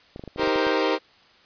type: clicks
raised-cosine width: 2 ms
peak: -23 dBFS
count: 10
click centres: 0.161 / 0.195 / 0.238 / 0.277 / 0.361 / 0.396 / 0.433 / 0.475 / 0.559 / 0.668 s
type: chord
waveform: sawtooth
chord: C minor seventh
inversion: first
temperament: equal with one note detuned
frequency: 314.6 / 392 / 466.2 / 523.3 Hz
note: Eb4 / G4 / Bb4 / C5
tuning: +19 / 0 / 0 / 0 cents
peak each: -22 dBFS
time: 0.37-0.99 s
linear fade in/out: 50 ms
effects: white hiss -55 dBFS RMS until 1.45 s + resampled to 11025 Hz